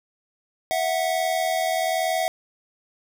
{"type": "tone pair together", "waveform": "square", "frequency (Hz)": [656, 737], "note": ["E5", "F#5"], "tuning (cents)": [-9, -7], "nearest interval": "major second", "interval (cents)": 202, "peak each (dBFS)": -25, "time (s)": [0.71, 2.28], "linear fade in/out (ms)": 0, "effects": []}